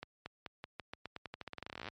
accelerating click train, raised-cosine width 0.3 ms, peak -26 dBFS, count 28, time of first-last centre 0.03-1.886 s, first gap 230 ms, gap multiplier 0.88, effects high-pass 60 Hz 12 dB/octave + MP3 48 kbps

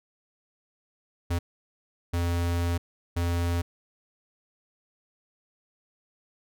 square tone bursts at uneven times, 86.1 Hz, F2, 24 cents flat, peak -25 dBFS, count 3, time 1.3-1.39 / 2.13-2.78 / 3.16-3.62 s, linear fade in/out 10 ms, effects none

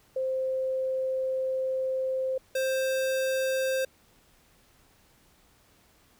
sine / square tone pair in turn, 523 / 526.3 Hz, C5 / C5, -1 / +10 cents, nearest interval unison, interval 11 cents, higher second, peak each -26 dBFS, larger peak neither, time 0.16-2.38 / 2.55-3.85 s, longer first, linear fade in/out 5 ms, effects pink hiss -62 dBFS RMS until 6.19 s

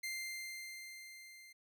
sawtooth tone with level ramp, 2093 Hz, C7, in tune, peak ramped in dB -35 to -52 dBFS, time 0.03-1.53 s, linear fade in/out 10 ms, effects none

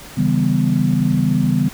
sine chord, C# half-diminished seventh, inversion none, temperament equal with one note detuned, 138.59 / 162.08 / 196 / 246.9 Hz, C#3 / E3 / G3 / B3, 0 / -29 / 0 / 0 cents, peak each -19 dBFS, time 0.17-1.69 s, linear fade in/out 10 ms, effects pink hiss -37 dBFS RMS until 1.73 s

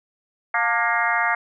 harmonic tone with a mistuned harmonic, 235.4 Hz, A#3, 17 cents sharp, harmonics 3 / 4 / 5 / 6 / 7 / 8 / 9, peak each -26 / -26 / -26 / -26 / -26 / -26 / -26 dBFS, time 0.54-1.35 s, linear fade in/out 5 ms, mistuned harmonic 4, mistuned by -72 cents, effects none

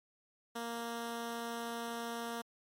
10% pulse tone, 233.1 Hz, A#3, in tune, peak -30 dBFS, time 0.55-2.42 s, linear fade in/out 10 ms, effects MP3 64 kbps

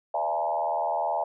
sine tone with frequency modulation, 757 Hz, F#5, 39 cents sharp, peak -24 dBFS, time 0.14-1.24 s, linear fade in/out 5 ms, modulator 79.1 Hz, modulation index 2.2, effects none

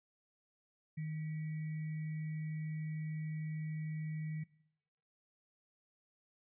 sine tone with sample-and-hold, 155.56 Hz, D#3, in tune, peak -37 dBFS, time 0.97-4.44 s, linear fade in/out 10 ms, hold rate 2100 Hz, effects noise-tail reverb RT60 0.8 s tail -22 dB re dry + resampled to 8000 Hz

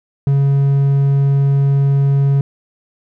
triangle tone, 139 Hz, C#3, 5 cents sharp, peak -8 dBFS, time 0.27-2.41 s, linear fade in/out 2 ms, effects none

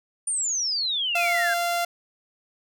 sine exponential sweep, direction down, 9397 to 1554 Hz, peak -23 dBFS, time 0.27-1.54 s, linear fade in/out 5 ms
sawtooth tone, 692 Hz, F5, 16 cents flat, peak -19 dBFS, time 1.15-1.85 s, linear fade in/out 5 ms
effects none

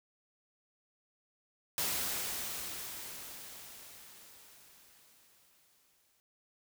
white noise with exponential decay, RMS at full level -33 dBFS, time 1.78-6.2 s, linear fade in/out 0 ms, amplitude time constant 960 ms, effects none

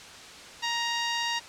10% pulse tone, 937 Hz, A#5, 9 cents sharp, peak -18 dBFS, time 0.62-1.4 s, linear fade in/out 20 ms, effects white hiss -45 dBFS RMS until 1.48 s + low-pass 6000 Hz 12 dB/octave

